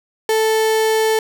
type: tone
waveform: 35% pulse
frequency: 440 Hz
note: A4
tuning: in tune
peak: -12 dBFS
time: 0.29-1.19 s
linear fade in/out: 2 ms
effects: none